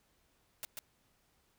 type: noise with echo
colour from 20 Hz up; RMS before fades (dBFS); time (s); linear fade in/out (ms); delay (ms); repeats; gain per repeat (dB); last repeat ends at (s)
white; -41; 0.63-0.65; 0; 140; 1; -2; 0.79
effects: pink hiss -73 dBFS RMS until 1.58 s